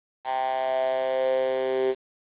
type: tone with high-pass filter sweep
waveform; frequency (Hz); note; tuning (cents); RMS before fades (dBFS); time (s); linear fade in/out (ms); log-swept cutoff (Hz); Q
10% pulse; 130.81; C3; 0; -25; 0.24-1.95; 50; 840 to 390; 6.7
effects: resampled to 8000 Hz + 8-bit